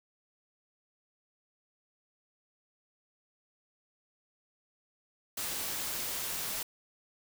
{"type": "noise", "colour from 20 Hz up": "white", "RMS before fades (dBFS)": -36, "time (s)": [5.37, 6.63], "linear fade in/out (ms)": 5, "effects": []}